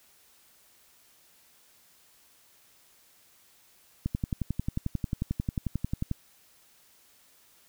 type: click train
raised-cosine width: 5 ms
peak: -16 dBFS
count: 24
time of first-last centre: 4.06-6.114 s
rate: 11.2 Hz
effects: white hiss -61 dBFS RMS until 7.68 s